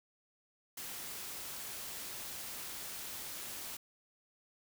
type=noise; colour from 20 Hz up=white; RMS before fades=-44 dBFS; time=0.77-3.77 s; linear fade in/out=5 ms; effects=none